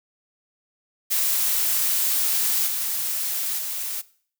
blue noise with level steps, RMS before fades -22 / -26 / -29 dBFS, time 1.1-4.02 s, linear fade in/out 20 ms, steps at 2.66 / 3.57 s, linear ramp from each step 20 ms, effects noise-tail reverb RT60 0.5 s tail -19 dB re dry

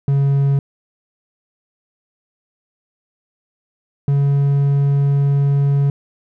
triangle tone pair in turn, 139.2 / 140.65 Hz, C#3 / C#3, +8 / +26 cents, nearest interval unison, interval 18 cents, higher second, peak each -10 dBFS, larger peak neither, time 0.08-0.59 / 4.08-5.9 s, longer second, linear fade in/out 2 ms, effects none

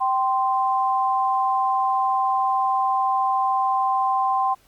sine tone pair together, 776.7 / 1043 Hz, G5 / C6, -16 / -6 cents, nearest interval perfect fourth, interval 510 cents, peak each -21 dBFS, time 0-4.55 s, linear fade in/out 20 ms, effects pink hiss -58 dBFS RMS until 4.67 s + Opus 32 kbps

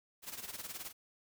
white noise with tremolo, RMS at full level -42 dBFS, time 0.22-0.93 s, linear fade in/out 50 ms, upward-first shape sine, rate 19 Hz, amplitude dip 75%, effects none

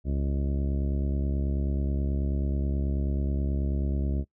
harmonic tone, 69.3 Hz, C#2, in tune, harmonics 1 / 2 / 3 / 4 / 5 / 6 / 7 / 8 / 9, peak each -26 / -33 / -35 / -38 / -40 / -47 / -52 / -50 / -47 dBFS, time 0.04-4.25 s, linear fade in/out 50 ms, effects noise-tail reverb RT60 0.1 s tail -22 dB re dry

